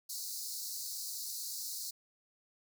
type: high-pass noise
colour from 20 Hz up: pink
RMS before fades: -41 dBFS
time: 0.09-1.91 s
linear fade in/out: 10 ms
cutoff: 4100 Hz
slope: 96 dB/octave
effects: none